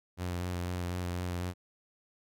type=tone with vibrato; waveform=sawtooth; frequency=89 Hz; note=F2; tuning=33 cents sharp; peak=-29 dBFS; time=0.17-1.54 s; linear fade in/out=50 ms; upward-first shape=sine; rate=4 Hz; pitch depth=23 cents each way; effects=none